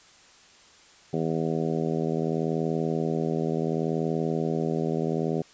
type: harmonic tone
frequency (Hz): 80.7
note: E2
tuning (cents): -36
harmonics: 2 / 3 / 4 / 5 / 6 / 7 / 8 / 9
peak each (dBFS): -29 / -31 / -33 / -30 / -35 / -37 / -39 / -39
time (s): 1.13-5.42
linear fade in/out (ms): 5
effects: white hiss -54 dBFS RMS until 5.53 s + resampled to 16000 Hz